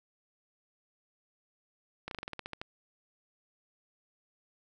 slowing click train, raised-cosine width 0.3 ms, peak -22 dBFS, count 11, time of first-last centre 2.08-2.615 s, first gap 32 ms, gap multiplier 1.11, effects none

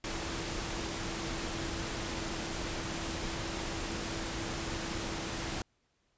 sine tone in noise, 331.5 Hz, E4, 10 cents sharp, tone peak -43 dBFS, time 0.04-5.62 s, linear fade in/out 2 ms, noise pink, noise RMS -37 dBFS, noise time 0.04-5.62 s, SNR -9 dB, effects pink hiss -75 dBFS RMS until 6.17 s + resampled to 16000 Hz

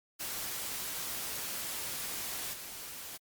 white noise with level steps, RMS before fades -38 / -44 dBFS, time 0.19-3.18 s, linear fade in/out 20 ms, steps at 2.53 s, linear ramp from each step 10 ms, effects Opus 48 kbps

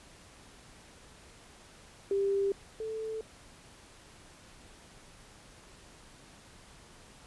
sine tone pair in turn, 395.4 / 440.1 Hz, G4 / A4, +15 / 0 cents, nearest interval major second, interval 185 cents, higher second, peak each -26 / -34 dBFS, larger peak first, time 2.11-2.52 / 2.8-3.21 s, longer neither, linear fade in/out 2 ms, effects pink hiss -55 dBFS RMS until 7.26 s + resampled to 24000 Hz

